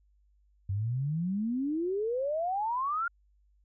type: exponential sweep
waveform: sine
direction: up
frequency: 93.6 to 1428 Hz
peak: -28 dBFS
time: 0.69-3.08 s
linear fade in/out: 5 ms
effects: added 50 Hz sine -63 dBFS peak until 3.64 s